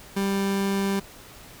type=tone; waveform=30% pulse; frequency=196.8 Hz; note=G3; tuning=7 cents sharp; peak=-20 dBFS; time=0.16-1 s; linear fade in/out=10 ms; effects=pink hiss -46 dBFS RMS until 1.6 s